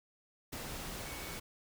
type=tone in noise; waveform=sine; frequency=2230 Hz; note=C#7; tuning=10 cents sharp; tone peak=-51 dBFS; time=1.05-1.38 s; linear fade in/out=10 ms; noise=pink; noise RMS=-43 dBFS; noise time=0.52-1.4 s; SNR=-11 dB; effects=none